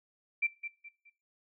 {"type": "tone with echo", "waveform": "sine", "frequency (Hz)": 2349, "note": "D7", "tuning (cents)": 0, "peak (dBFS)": -26, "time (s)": [0.42, 0.47], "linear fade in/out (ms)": 10, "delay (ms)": 210, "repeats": 3, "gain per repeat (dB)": -10, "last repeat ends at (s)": 1.1, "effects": ["noise-tail reverb RT60 0.4 s tail -20 dB re dry"]}